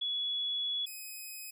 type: tone pair in turn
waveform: sine / 5% pulse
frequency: 3388 / 2527 Hz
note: G#7 / D#7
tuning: +34 / +26 cents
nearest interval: perfect fourth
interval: 508 cents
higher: first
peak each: -31 / -33 dBFS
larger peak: first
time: 0.01-0.86 / 0.86-1.51 s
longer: first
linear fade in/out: 10 ms
effects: none